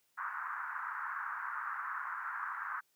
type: band-pass noise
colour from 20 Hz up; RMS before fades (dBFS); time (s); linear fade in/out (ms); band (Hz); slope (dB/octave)
white; -40; 0.17-2.81; 20; 1000 to 1600; 48
effects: white hiss -75 dBFS RMS until 2.95 s + high-pass 100 Hz 12 dB/octave